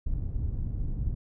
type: low-pass noise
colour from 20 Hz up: pink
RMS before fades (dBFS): -30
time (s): 0.06-1.15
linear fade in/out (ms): 10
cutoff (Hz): 110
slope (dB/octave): 12
effects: none